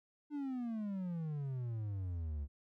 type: exponential sweep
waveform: triangle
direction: down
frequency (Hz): 300.7 to 69.1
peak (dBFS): -35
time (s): 0.3-2.48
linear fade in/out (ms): 50
effects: none